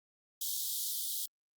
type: high-pass noise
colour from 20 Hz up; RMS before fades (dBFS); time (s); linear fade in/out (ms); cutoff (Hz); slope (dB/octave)
white; -36; 0.41-1.26; 5; 3200; 96
effects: Opus 48 kbps